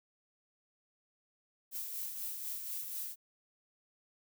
violet noise with tremolo, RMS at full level -39 dBFS, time 1.71-3.16 s, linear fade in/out 50 ms, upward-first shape sine, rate 4.1 Hz, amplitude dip 40%, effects none

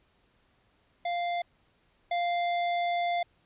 square tone pair in turn, 697 / 697 Hz, F5 / F5, -4 / -4 cents, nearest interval unison, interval 0 cents, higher neither, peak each -29 / -27 dBFS, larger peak second, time 1.05-1.42 / 2.11-3.23 s, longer second, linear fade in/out 5 ms, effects pink hiss -68 dBFS RMS until 3.45 s + resampled to 8000 Hz

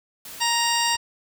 white noise, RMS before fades -39 dBFS, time 0.25-0.94 s, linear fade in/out 2 ms
harmonic tone, 935 Hz, A#5, 5 cents sharp, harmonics 1 / 2 / 3 / 4 / 5 / 6 / 8 / 9, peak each -24 / -28 / -27 / -31 / -28 / -29 / -31 / -33 dBFS, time 0.4-0.97 s, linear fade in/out 20 ms
pink noise with exponential growth, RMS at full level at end -36 dBFS, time 0.88-0.96 s, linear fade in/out 0 ms, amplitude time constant 17 ms
effects none

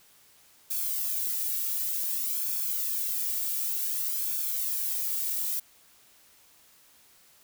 violet noise with flanger, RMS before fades -30 dBFS, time 0.7-5.6 s, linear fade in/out 10 ms, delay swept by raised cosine 1 to 1.98 ms, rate 0.55 Hz, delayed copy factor -0.6, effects white hiss -59 dBFS RMS until 7.43 s

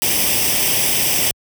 white noise with comb filter, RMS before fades -17 dBFS, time 0.02-1.31 s, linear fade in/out 0 ms, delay 0.36 ms, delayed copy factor +0.7, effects high-pass 60 Hz 12 dB/octave

